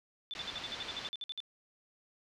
sine tone bursts, 3520 Hz, A7, in tune, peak -37 dBFS, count 14, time 0.31-1.403 s, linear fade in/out 0 ms, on 27 ms, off 55 ms
white low-pass noise, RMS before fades -45 dBFS, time 0.35-1.09 s, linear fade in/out 2 ms, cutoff 4500 Hz, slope 24 dB/octave
effects none

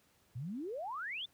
sine exponential sweep, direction up, 110.5 to 3668 Hz, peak -38 dBFS, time 0.35-1.26 s, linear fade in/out 10 ms, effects pink hiss -70 dBFS RMS until 1.33 s + high-pass 60 Hz 12 dB/octave

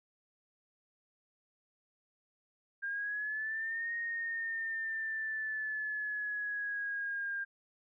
sine linear two-way sweep, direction up then down, 1600 to 1864.7 to 1600 Hz, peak -34 dBFS, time 2.82-7.45 s, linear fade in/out 20 ms, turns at 3.94 s, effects none

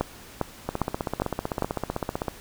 two click trains, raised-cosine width 1 ms, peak -9 / -12 dBFS, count 5 / 26, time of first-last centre 0.01-1.623 / 0.69-2.282 s, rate 2.48 / 15.7 Hz, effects pink hiss -46 dBFS RMS until 2.4 s

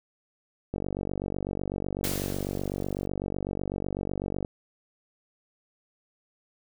click train, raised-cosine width 2 ms, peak -17 dBFS, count 179, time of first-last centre 0.74-4.448 s, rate 48 Hz
white noise with exponential decay, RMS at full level -31 dBFS, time 2.04-3.06 s, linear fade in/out 0 ms, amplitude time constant 220 ms
effects none

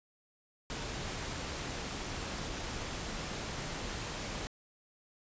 pink noise, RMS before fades -39 dBFS, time 0.7-4.47 s, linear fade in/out 0 ms, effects resampled to 16000 Hz

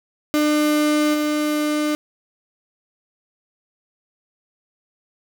35% pulse tone with level steps, 300.4 Hz, D4, 39 cents sharp, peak -14 / -17 dBFS, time 0.34-1.95 s, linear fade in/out 0 ms, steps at 1.13 s, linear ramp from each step 20 ms, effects none

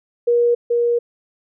sine tone pair in turn, 476.7 / 474.8 Hz, A#4 / A#4, +39 / +32 cents, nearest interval unison, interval 7 cents, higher first, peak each -12 / -14 dBFS, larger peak first, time 0.27-0.55 / 0.7-0.99 s, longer second, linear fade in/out 10 ms, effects none

